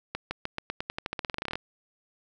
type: accelerating click train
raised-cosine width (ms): 0.3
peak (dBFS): -15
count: 21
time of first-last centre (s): 0.15-1.555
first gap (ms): 160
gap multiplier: 0.9
effects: none